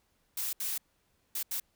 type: noise bursts at uneven times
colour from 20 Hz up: blue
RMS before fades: -34 dBFS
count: 4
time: 0.37-0.53 / 0.6-0.78 / 1.35-1.43 / 1.51-1.6 s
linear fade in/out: 5 ms
effects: pink hiss -73 dBFS RMS until 1.75 s